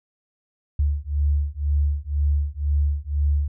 sine beating tone pair, 71.7 / 73.7 Hz, D2 / D2, -41 / +7 cents, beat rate 2 Hz, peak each -22 dBFS, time 0.79-3.48 s, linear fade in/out 5 ms, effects none

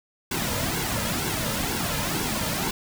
pink noise with flanger, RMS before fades -27 dBFS, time 0.31-2.71 s, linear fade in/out 5 ms, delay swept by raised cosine 1.6 to 2.7 ms, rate 2.1 Hz, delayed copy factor -0.65, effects none

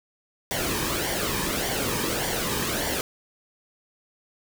pink noise with flanger, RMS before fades -27 dBFS, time 0.51-3.01 s, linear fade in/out 0 ms, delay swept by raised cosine 0.77 to 1.48 ms, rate 1.7 Hz, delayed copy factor -0.6, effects none

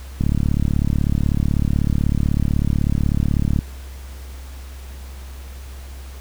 click train, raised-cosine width 5 ms, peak -6 dBFS, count 123, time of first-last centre 0.21-3.59 s, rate 36.1 Hz, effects added 66 Hz sine -32 dBFS peak until 6.2 s + pink hiss -44 dBFS RMS until 6.2 s

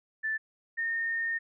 sine tone pair in turn, 1760 / 1831.4 Hz, A6 / A#6, 0 / -31 cents, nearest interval minor second, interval 69 cents, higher second, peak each -28 dBFS, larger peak neither, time 0.23-0.38 / 0.77-1.39 s, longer second, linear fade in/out 20 ms, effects none

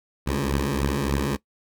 10% pulse beating tone pair, 68.3 / 71.7 Hz, C#2 / D2, -25 / -41 cents, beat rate 3.4 Hz, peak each -17 dBFS, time 0.26-1.37 s, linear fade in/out 20 ms, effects noise-tail reverb RT60 0.1 s tail -19 dB re dry

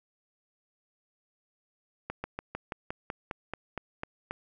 slowing click train, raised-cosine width 0.5 ms, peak -19 dBFS, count 12, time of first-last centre 2.1-4.31 s, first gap 140 ms, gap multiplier 1.07, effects none

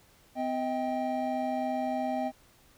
triangle tone cluster, 254.6 / 633 / 787 Hz, C4 / D#5 / G5, -47 / +30 / +7 cents, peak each -31 dBFS, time 0.35-2.32 s, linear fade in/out 50 ms, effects pink hiss -61 dBFS RMS until 2.77 s

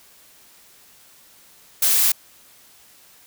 blue noise, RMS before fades -17 dBFS, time 1.82-2.12 s, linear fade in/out 5 ms, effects white hiss -51 dBFS RMS until 3.26 s

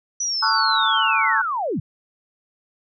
sine linear sweep, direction down, 5950 to 106.9 Hz, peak -21 dBFS, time 0.2-1.8 s, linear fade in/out 5 ms
sine chord, F# minor seventh, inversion first, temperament just, 888 / 1110 / 1332 / 1480 Hz, A5 / C#6 / E6 / F#6, +16 / +2 / +18 / 0 cents, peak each -23 / -23 / -22 / -23 dBFS, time 0.42-1.42 s, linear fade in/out 10 ms
effects none

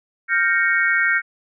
sine chord, G half-diminished seventh, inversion third, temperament equal with one note detuned, 1396.9 / 1568 / 1852.8 / 2217 Hz, F6 / G6 / Bb6 / Db7, 0 / 0 / -11 / 0 cents, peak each -22 / -20 / -20 / -22 dBFS, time 0.28-1.22 s, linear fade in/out 50 ms, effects none

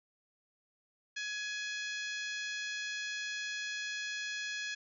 harmonic tone, 839 Hz, G#5, 17 cents sharp, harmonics 2 / 3 / 4 / 5 / 6 / 7 / 8, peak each -39 / -43 / -45 / -47 / -49 / -50 / -51 dBFS, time 1.16-4.75 s, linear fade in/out 10 ms, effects none

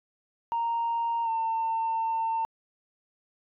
sine tone with pitch glide, 929 to 902 Hz, A#5 to A5, -6 to +43 cents, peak -24 dBFS, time 0.52-2.45 s, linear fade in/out 0 ms, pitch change -51 cents, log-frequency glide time 1.24-1.29 s, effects tanh soft clip ceiling -22 dBFS

